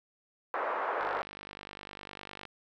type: band-pass noise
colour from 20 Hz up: white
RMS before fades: -33 dBFS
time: 0.54-1.22 s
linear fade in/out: 0 ms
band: 430 to 1400 Hz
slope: 24 dB/octave
type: click train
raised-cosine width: 0.3 ms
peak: -27 dBFS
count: 73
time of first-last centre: 1.01-2.453 s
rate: 49.9 Hz
effects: none